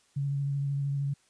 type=tone with vibrato; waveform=sine; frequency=140.3 Hz; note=C#3; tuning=21 cents sharp; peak=-27 dBFS; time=0.16-1.14 s; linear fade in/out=10 ms; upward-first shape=sine; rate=13 Hz; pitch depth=18 cents each way; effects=white hiss -66 dBFS RMS until 1.29 s + resampled to 22050 Hz